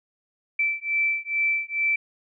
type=beating tone pair; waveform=sine; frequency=2327 / 2329.3 Hz; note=D7 / D7; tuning=-17 / -15 cents; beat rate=2.3 Hz; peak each=-25 dBFS; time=0.59-1.96 s; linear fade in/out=5 ms; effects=none